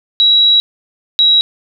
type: tone pair in turn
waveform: sine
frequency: 3882 / 3866 Hz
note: B7 / B7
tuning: -31 / -38 cents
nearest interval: unison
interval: 7 cents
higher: first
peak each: -6 dBFS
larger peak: neither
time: 0.2-0.6 / 1.19-1.41 s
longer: first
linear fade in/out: 0 ms
effects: none